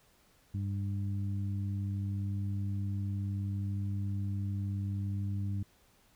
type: harmonic tone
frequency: 99.3 Hz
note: G2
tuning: 23 cents sharp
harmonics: 1 / 2 / 3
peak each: -32 / -40 / -48 dBFS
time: 0.54-5.63 s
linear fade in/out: 5 ms
effects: pink hiss -66 dBFS RMS until 6.15 s